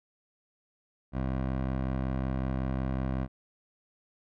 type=tone with low-pass filter; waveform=15% pulse; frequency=65.41 Hz; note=C2; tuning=in tune; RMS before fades=-31 dBFS; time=1.12-3.28 s; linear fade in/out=50 ms; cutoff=1600 Hz; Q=0.56; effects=none